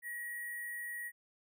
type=tone with sample-and-hold; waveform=sine; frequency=1903 Hz; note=A#6; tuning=35 cents sharp; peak=-39 dBFS; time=0.02-1.12 s; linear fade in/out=50 ms; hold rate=11025 Hz; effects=none